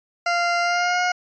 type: tone with pitch glide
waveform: 20% pulse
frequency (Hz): 694 to 719.7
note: F5 to F#5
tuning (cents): -11 to -48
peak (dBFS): -14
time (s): 0.26-1.12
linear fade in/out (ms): 5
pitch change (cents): +63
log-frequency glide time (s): 0.61-1.01
effects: resampled to 16000 Hz